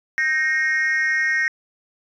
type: tone with amplitude modulation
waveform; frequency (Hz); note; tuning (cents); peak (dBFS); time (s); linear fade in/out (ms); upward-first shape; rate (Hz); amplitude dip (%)
sine; 1864.7; A#6; 0; -11; 0.18-1.48; 0; sine; 289; 100
effects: tanh soft clip ceiling -13 dBFS